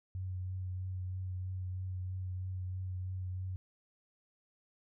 sine tone with vibrato, 92.5 Hz, F#2, in tune, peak -36 dBFS, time 0.15-3.56 s, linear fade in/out 0 ms, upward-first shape triangle, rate 3.1 Hz, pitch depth 21 cents each way, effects none

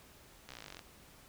slowing click train, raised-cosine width 0.2 ms, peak -29 dBFS, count 17, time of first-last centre 0.49-0.792 s, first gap 15 ms, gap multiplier 1.03, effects pink hiss -59 dBFS RMS until 1.28 s

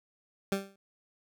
20% pulse tone with exponential decay, 196.1 Hz, G3, 1 cent sharp, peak -20 dBFS, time 0.52-0.76 s, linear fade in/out 2 ms, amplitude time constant 51 ms, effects none

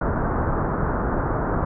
pink low-pass noise, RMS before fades -23 dBFS, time 0.01-1.65 s, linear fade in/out 5 ms, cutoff 1500 Hz, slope 48 dB/octave, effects none

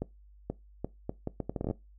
accelerating click train, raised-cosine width 2 ms, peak -19 dBFS, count 14, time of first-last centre 0.02-1.71 s, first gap 480 ms, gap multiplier 0.72, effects noise-tail reverb RT60 0.2 s tail -20 dB re dry + added 50 Hz sine -53 dBFS peak until 1.98 s

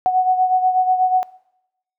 sine beating tone pair, 740 / 748.2 Hz, F#5 / F#5, 0 / +19 cents, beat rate 8.2 Hz, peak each -14 / -21 dBFS, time 0.06-1.23 s, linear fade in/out 0 ms, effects noise-tail reverb RT60 0.8 s tail -20 dB re dry

